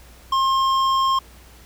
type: tone with hard clipping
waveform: sine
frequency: 1066 Hz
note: C6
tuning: 32 cents sharp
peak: -18 dBFS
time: 0.32-1.19 s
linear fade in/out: 5 ms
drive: 10 dB
effects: added 60 Hz sine -46 dBFS peak until 1.65 s + pink hiss -49 dBFS RMS until 1.65 s